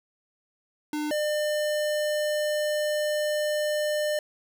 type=tone pair in turn; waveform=square; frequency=300 / 600 Hz; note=D4 / D5; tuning=+37 / +37 cents; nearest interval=octave; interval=1200 cents; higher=second; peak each=-28 / -25 dBFS; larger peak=second; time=0.93-1.11 / 1.11-4.19 s; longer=second; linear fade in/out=2 ms; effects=none